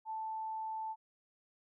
sine tone, 880 Hz, A5, in tune, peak -37 dBFS, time 0.05-0.96 s, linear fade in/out 50 ms, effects none

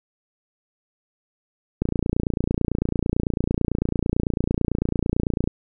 click train, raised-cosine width 3 ms, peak -8 dBFS, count 107, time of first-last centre 1.82-5.475 s, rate 29 Hz, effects none

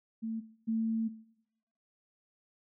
sine tone pair in turn, 224.2 / 224.2 Hz, A3 / A3, +33 / +33 cents, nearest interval unison, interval 0 cents, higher neither, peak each -33 / -28 dBFS, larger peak second, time 0.22-0.41 / 0.67-1.09 s, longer second, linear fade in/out 20 ms, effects noise-tail reverb RT60 0.8 s tail -18 dB re dry

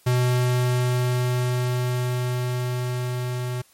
square tone with level ramp, 124.5 Hz, B2, 14 cents sharp, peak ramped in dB -18 to -26 dBFS, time 0.06-3.62 s, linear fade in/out 10 ms, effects white hiss -57 dBFS RMS until 3.73 s + MP3 64 kbps

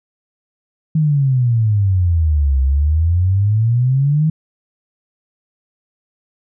sine exponential two-way sweep, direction down then up, 160 to 65.41 to 160 Hz, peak -11 dBFS, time 0.95-4.3 s, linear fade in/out 5 ms, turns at 2.61 s, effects none

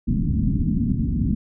white low-pass noise, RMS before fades -21 dBFS, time 0.07-1.35 s, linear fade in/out 10 ms, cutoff 260 Hz, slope 48 dB/octave, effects none

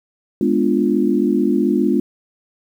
sine chord, G# diminished seventh, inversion none, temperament equal, 207.7 / 246.9 / 293.7 / 349.2 Hz, G#3 / B3 / D4 / F4, 0 / 0 / 0 / 0 cents, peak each -19 dBFS, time 0.41-2 s, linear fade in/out 2 ms, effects 8-bit

